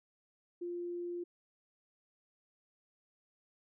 sine tone, 349.2 Hz, F4, in tune, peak -37 dBFS, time 0.61-1.24 s, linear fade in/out 10 ms, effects none

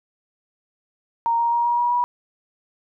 sine tone with pitch steps, 929 / 937.1 / 945.2 / 953.5 / 961.8 / 970.1 Hz, A#5 / A#5 / A#5 / A#5 / B5 / B5, -6 / +9 / +24 / +39 / -46 / -31 cents, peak -17 dBFS, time 1.26-2.04 s, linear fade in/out 0 ms, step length 130 ms, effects none

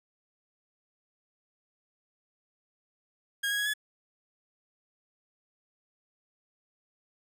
30% pulse tone with pitch steps, 1632 / 1653 / 1666 / 1707 Hz, G#6 / G#6 / G#6 / G#6, -31 / -9 / +5 / +47 cents, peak -25 dBFS, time 3.43-3.738 s, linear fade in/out 10 ms, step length 77 ms, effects none

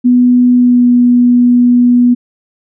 sine tone with pitch glide, 246.9 to 244.1 Hz, B3 to B3, 0 to -20 cents, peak -4 dBFS, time 0.04-2.15 s, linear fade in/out 20 ms, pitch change -20 cents, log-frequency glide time 0.54-0.87 s, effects none

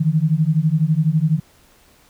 sine beating tone pair, 151.3 / 163.3 Hz, D#3 / E3, -48 / -16 cents, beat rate 12 Hz, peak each -17 dBFS, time 0-1.4 s, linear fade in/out 10 ms, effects pink hiss -53 dBFS RMS until 2.09 s

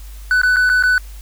triangle tone with dropouts, 1495 Hz, F#6, 17 cents sharp, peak -9 dBFS, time 0.31-0.98 s, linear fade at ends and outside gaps 1 ms, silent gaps 0.416-0.433 / 0.561-0.567 / 0.693-0.698 / 0.826-0.836 s, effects added 50 Hz sine -31 dBFS peak until 1.21 s + white hiss -45 dBFS RMS until 1.21 s

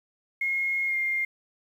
sine tone with pitch glide, 2153 to 2116 Hz, C7 to C7, +49 to +19 cents, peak -24 dBFS, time 0.41-1.25 s, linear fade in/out 5 ms, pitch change -30 cents, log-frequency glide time 0.86-0.96 s, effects 9-bit

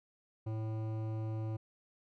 sine tone with hard clipping, 110 Hz, A2, in tune, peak -37 dBFS, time 0.46-1.57 s, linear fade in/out 10 ms, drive 14 dB, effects none

